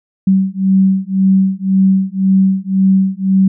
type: beating tone pair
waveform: sine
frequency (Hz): 190.5 / 192.4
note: G3 / G3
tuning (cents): -49 / -32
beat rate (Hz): 1.9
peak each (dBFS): -12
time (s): 0.27-3.48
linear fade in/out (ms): 5
effects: none